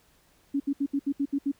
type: tone bursts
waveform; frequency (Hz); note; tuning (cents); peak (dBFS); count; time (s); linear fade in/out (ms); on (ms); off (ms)
sine; 280; C#4; +18; -23; 8; 0.54-1.518; 10; 61; 70
effects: pink hiss -63 dBFS RMS until 1.59 s